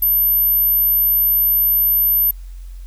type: tone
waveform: sine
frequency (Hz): 13020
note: G#9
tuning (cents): -36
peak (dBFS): -12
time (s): 0.02-2.31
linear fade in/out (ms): 5
effects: added 44 Hz sine -30 dBFS peak until 2.86 s + white hiss -54 dBFS RMS until 2.86 s